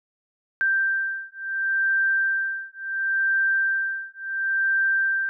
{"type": "beating tone pair", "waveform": "sine", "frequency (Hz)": [1571, 1571.71], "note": ["G6", "G6"], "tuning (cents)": [3, 4], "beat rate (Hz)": 0.71, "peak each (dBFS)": -24, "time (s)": [0.61, 5.29], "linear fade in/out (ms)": 0, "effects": []}